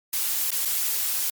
blue noise with dropouts, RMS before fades -25 dBFS, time 0.13-1.3 s, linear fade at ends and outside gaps 2 ms, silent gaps 0.506-0.516 / 0.651-0.655 s, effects MP3 96 kbps

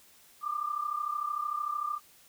sine tone pair together, 1183 / 1216.3 Hz, D6 / D#6, +12 / -40 cents, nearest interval unison, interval 48 cents, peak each -32 / -35 dBFS, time 0.41-2 s, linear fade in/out 50 ms, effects white hiss -59 dBFS RMS until 2.28 s

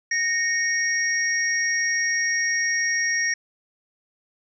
sine tone cluster, 1853 / 2214 / 5630 Hz, A#6 / C#7 / F8, -11 / -3 / +13 cents, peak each -22 / -30 / -26 dBFS, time 0.11-3.34 s, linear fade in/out 5 ms, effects none

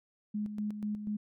sine tone with tremolo, 209.8 Hz, G#3, 18 cents sharp, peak -31 dBFS, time 0.34-1.17 s, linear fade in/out 10 ms, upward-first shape square, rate 4.1 Hz, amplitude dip 55%, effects none

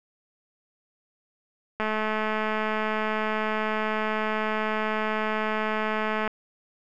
click train, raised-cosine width 0.5 ms, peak -13 dBFS, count 968, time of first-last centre 1.8-6.277 s, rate 216 Hz, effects none

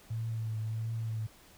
sine tone with vibrato, 111.6 Hz, A2, 25 cents sharp, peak -32 dBFS, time 0.1-1.27 s, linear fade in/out 10 ms, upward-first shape triangle, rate 1.5 Hz, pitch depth 39 cents each way, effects pink hiss -58 dBFS RMS until 1.57 s

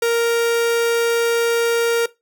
45% pulse tone, 466.2 Hz, A#4, in tune, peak -15 dBFS, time 0.02-2.06 s, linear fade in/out 5 ms, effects noise-tail reverb RT60 0.2 s tail -19 dB re dry

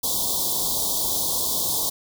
white band-stop noise, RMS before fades -24 dBFS, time 0.03-1.9 s, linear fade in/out 10 ms, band 1100 to 3300 Hz, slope 96 dB/octave, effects none

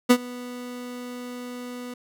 30% pulse tone with ADSR envelope, 246.5 Hz, B3, 3 cents flat, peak -8 dBFS, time 0.09-1.94 s, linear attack 17 ms, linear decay 63 ms, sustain -23 dB, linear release 5 ms, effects none

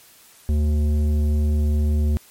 triangle tone with tanh clipping, 74.8 Hz, D2, 32 cents sharp, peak -18 dBFS, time 0.49-2.17 s, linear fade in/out 0 ms, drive 15 dB, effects white hiss -50 dBFS RMS until 2.3 s + MP3 64 kbps

